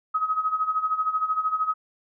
sine tone with tremolo, 1269 Hz, D#6, 34 cents sharp, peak -19 dBFS, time 0.14-1.74 s, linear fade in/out 10 ms, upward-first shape sine, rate 13 Hz, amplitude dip 75%, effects none

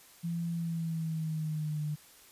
sine tone with pitch glide, 169 to 150.56 Hz, E3 to D3, +43 to +43 cents, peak -31 dBFS, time 0.23-1.96 s, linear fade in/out 20 ms, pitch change -200 cents, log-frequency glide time 0.52-1.84 s, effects white hiss -57 dBFS RMS until 2.31 s + resampled to 32000 Hz

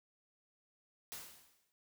white noise with exponential decay, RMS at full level -44 dBFS, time 1.12-1.72 s, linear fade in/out 0 ms, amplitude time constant 130 ms, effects none

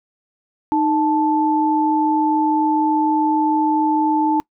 sine tone pair together, 309.2 / 876.6 Hz, D#4 / A5, -11 / -7 cents, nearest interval octave + tritone, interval 1804 cents, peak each -17 dBFS, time 0.72-4.4 s, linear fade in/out 0 ms, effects noise-tail reverb RT60 0.1 s tail -25 dB re dry

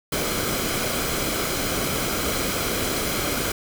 pink noise with comb filter, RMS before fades -25 dBFS, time 0.12-3.52 s, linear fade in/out 5 ms, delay 1.1 ms, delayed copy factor -0.5, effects none

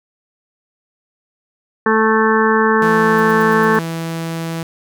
harmonic tone, 220 Hz, A3, in tune, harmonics 1 / 2 / 4 / 5 / 6 / 7 / 8, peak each -17 / -15 / -20 / -18 / -24 / -21 / -20 dBFS, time 1.86-3.79 s, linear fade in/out 2 ms
sawtooth tone with pitch glide, 166.8 to 164.69 Hz, E3 to E3, +21 to -1 cents, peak -17 dBFS, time 2.82-4.63 s, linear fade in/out 2 ms, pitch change -22 cents, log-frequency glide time 3.27-3.89 s
violet noise bursts, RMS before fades -35 dBFS, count 6, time 3.18-3.762 s, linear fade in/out 5 ms, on 22 ms, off 90 ms
effects none

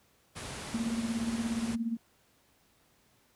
pink low-pass noise, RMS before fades -41 dBFS, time 0.35-1.76 s, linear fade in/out 20 ms, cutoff 11000 Hz, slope 96 dB/octave
sine tone with tremolo, 229.7 Hz, A#3, 25 cents flat, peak -27 dBFS, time 0.74-1.97 s, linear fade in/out 5 ms, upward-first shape sine, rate 17 Hz, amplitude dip 70%
effects pink hiss -67 dBFS RMS until 3.35 s + high-pass 60 Hz 12 dB/octave

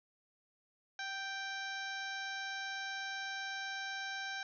harmonic tone with a mistuned harmonic, 784 Hz, G5, in tune, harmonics 1 / 2 / 3 / 4 / 5 / 6 / 7 / 8, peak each -46 / -41 / -49 / -52 / -48 / -59 / -51 / -56 dBFS, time 0.99-4.43 s, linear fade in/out 2 ms, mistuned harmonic 1, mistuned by -17 cents, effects none

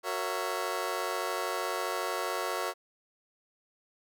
20% pulse chord, F# dominant seventh, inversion none, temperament just, 370 / 462.5 / 555 / 666 Hz, F#4 / A#4 / C#5 / E5, 0 / -14 / +2 / +18 cents, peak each -32 dBFS, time 0.03-2.74 s, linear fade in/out 50 ms, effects none

